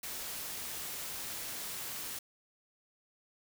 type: noise with amplitude modulation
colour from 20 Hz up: white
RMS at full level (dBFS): -39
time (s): 0.03-2.19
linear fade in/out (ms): 5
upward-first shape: sine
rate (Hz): 274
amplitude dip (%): 40
effects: none